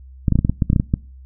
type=clicks; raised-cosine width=5 ms; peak=-3 dBFS; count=12; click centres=0.282 / 0.323 / 0.356 / 0.39 / 0.449 / 0.496 / 0.622 / 0.701 / 0.731 / 0.762 / 0.799 / 0.939 s; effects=noise-tail reverb RT60 0.4 s tail -24 dB re dry + added 65 Hz sine -38 dBFS peak until 1.25 s